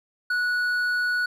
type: tone with hard clipping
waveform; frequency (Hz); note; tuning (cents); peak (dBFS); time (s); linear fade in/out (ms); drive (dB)
sine; 1469; F#6; -13; -23; 0.3-1.26; 5; 5
effects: none